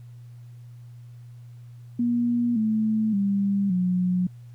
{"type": "tone with pitch steps", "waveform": "sine", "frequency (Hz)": [239.2, 218.1, 198.83, 181.28], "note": ["A#3", "A3", "G3", "F#3"], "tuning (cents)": [45, -15, 25, -35], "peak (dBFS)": -20, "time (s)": [1.99, 4.27], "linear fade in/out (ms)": 5, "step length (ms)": 570, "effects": ["added 120 Hz sine -41 dBFS peak until 4.54 s", "pink hiss -65 dBFS RMS until 4.54 s"]}